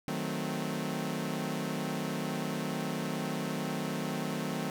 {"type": "chord", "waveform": "sawtooth", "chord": "D# diminished seventh", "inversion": "none", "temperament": "equal with one note detuned", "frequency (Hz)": [155.56, 185, 220, 260], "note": ["D#3", "F#3", "A3", "C4"], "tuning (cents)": [0, 0, 0, -11], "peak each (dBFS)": -34, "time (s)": [0.08, 4.7], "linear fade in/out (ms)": 0, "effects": []}